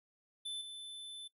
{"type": "tone with level steps", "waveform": "square", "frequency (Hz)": 3520, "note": "A7", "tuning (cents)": 0, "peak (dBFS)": [-39, -45], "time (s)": [0.45, 1.28], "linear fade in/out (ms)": 10, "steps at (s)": 0.61, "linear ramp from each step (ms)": 5, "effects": ["noise-tail reverb RT60 0.1 s tail -20 dB re dry", "resampled to 32000 Hz"]}